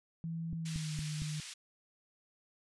sine tone with pitch glide, 164.81 to 152.01 Hz, E3 to D#3, 0 to -40 cents, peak -36 dBFS, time 0.24-1.4 s, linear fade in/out 0 ms, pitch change -140 cents, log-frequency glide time 0.57-0.95 s
click train, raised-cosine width 5 ms, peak -28 dBFS, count 4, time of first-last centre 0.53-1.22 s, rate 4.35 Hz
white band-pass noise, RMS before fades -47 dBFS, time 0.65-1.54 s, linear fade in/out 10 ms, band 2100 to 6800 Hz, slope 12 dB/octave
effects resampled to 24000 Hz

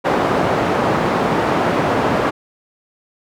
white band-pass noise, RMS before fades -17 dBFS, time 0.04-2.31 s, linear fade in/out 20 ms, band 110 to 880 Hz, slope 12 dB/octave, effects none

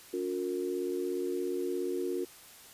sine tone cluster, 283.4 / 360.4 / 460.1 Hz, C#4 / F#4 / A#4, +38 / -45 / -23 cents, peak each -38 / -32 / -38 dBFS, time 0.13-2.25 s, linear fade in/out 10 ms, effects white hiss -53 dBFS RMS until 2.73 s + resampled to 32000 Hz

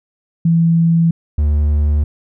sine / triangle tone pair in turn, 166.3 / 74.08 Hz, E3 / D2, +16 / +16 cents, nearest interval octave + major second, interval 1400 cents, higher first, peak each -9 dBFS, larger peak neither, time 0.45-1.11 / 1.38-2.04 s, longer neither, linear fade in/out 5 ms, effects none

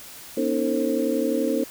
sine tone cluster, 243.8 / 283.6 / 315.2 / 450.7 / 532 Hz, B3 / C#4 / D#4 / A4 / C5, -22 / +40 / +23 / +42 / +29 cents, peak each -27 dBFS, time 0.37-1.64 s, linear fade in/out 5 ms, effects white hiss -42 dBFS RMS until 1.7 s

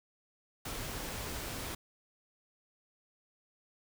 pink noise, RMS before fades -40 dBFS, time 0.65-1.75 s, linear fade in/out 5 ms, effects none

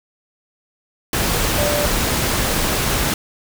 sine tone in noise, 587.3 Hz, D5, in tune, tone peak -20 dBFS, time 1.58-1.86 s, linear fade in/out 2 ms, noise pink, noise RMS -19 dBFS, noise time 1.13-3.14 s, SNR -4 dB, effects none

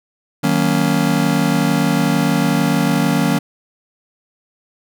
square chord, D# minor seventh, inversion none, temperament just, 155.56 / 186.68 / 233.3 / 280 Hz, D#3 / F#3 / A#3 / C#4, 0 / +16 / +2 / +18 cents, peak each -20 dBFS, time 0.43-3.39 s, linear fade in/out 10 ms, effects none

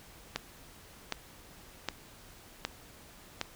click train, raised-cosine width 0.2 ms, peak -14 dBFS, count 5, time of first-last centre 0.36-3.413 s, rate 1.31 Hz, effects pink hiss -54 dBFS RMS until 3.55 s

